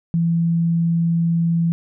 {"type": "tone", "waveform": "sine", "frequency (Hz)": 167.6, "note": "E3", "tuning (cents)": 29, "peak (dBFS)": -15, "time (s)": [0.14, 1.72], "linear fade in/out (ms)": 0, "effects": []}